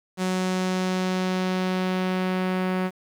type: tone with low-pass filter sweep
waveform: sawtooth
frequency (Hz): 185.1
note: F#3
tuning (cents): +1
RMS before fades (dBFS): -25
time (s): 0.17-2.91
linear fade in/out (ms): 50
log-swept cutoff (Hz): 8600 to 2200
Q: 1
effects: 8-bit